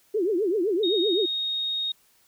sine tone with vibrato, 386.1 Hz, G4, 26 cents flat, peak -21 dBFS, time 0.14-1.26 s, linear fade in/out 10 ms, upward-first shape triangle, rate 7.8 Hz, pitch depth 300 cents each way
sine tone, 3729 Hz, A#7, in tune, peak -25 dBFS, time 0.83-1.92 s, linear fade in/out 5 ms
effects white hiss -62 dBFS RMS until 2.27 s

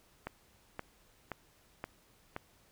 click train, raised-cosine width 0.5 ms, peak -23 dBFS, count 5, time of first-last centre 0.27-2.364 s, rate 1.91 Hz, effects pink hiss -66 dBFS RMS until 2.71 s

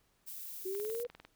violet noise, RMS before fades -45 dBFS, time 0.26-1.04 s, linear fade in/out 20 ms
sine linear sweep, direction up, 368.1 to 490.2 Hz, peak -35 dBFS, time 0.65-1.07 s, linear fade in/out 10 ms
click train, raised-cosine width 0.3 ms, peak -34 dBFS, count 11, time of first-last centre 0.75-1.25 s, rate 20 Hz
effects pink hiss -73 dBFS RMS until 1.35 s

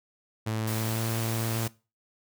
sawtooth tone with pitch glide, 110 to 113.49 Hz, A2 to A#2, 0 to -46 cents, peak -24 dBFS, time 0.46-1.68 s, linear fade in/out 10 ms, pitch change +54 cents, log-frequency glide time 0.69-1.1 s
white noise, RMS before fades -37 dBFS, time 0.67-1.68 s, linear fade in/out 5 ms
effects noise-tail reverb RT60 0.3 s tail -20 dB re dry

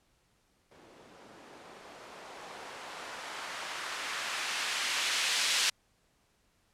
violet noise with low-pass filter sweep, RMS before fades -36 dBFS, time 0.71-5.7 s, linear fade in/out 5 ms, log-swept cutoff 300 to 3300 Hz, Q 0.8, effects pink hiss -71 dBFS RMS until 6.73 s + low-pass 11000 Hz 12 dB/octave

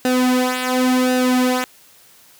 sawtooth tone with flanger, 253.3 Hz, B3, 44 cents sharp, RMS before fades -17 dBFS, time 0.05-1.64 s, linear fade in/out 0 ms, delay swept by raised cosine 0.9 to 3.8 ms, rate 0.92 Hz, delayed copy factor -0.75, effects white hiss -49 dBFS RMS until 2.39 s + high-pass 60 Hz 12 dB/octave

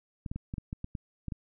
clicks, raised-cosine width 5 ms, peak -23 dBFS, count 10, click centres 0.262 / 0.315 / 0.36 / 0.539 / 0.582 / 0.729 / 0.844 / 0.952 / 1.283 / 1.322 s, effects none

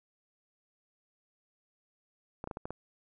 clicks, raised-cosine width 1 ms, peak -24 dBFS, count 6, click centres 2.441 / 2.474 / 2.512 / 2.571 / 2.655 / 2.706 s, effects none

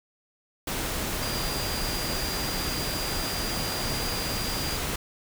sine tone in noise, 4797 Hz, D8, 36 cents sharp, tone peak -34 dBFS, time 1.22-4.77 s, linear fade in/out 5 ms, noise pink, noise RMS -30 dBFS, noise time 0.67-4.96 s, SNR -7 dB, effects none

